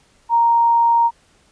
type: tone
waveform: sine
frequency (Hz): 932.3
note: A#5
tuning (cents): 0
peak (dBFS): -11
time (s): 0.29-1.11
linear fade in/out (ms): 50
effects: pink hiss -56 dBFS RMS until 1.51 s + resampled to 22050 Hz